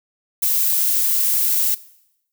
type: noise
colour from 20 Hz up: violet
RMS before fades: -18 dBFS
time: 0.42-1.75 s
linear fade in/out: 10 ms
effects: noise-tail reverb RT60 0.8 s tail -19 dB re dry